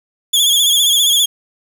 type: tone with vibrato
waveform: sawtooth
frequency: 3369 Hz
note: G#7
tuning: 24 cents sharp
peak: -7 dBFS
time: 0.33-1.26 s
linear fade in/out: 10 ms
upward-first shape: sine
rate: 15 Hz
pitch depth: 70 cents each way
effects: 7-bit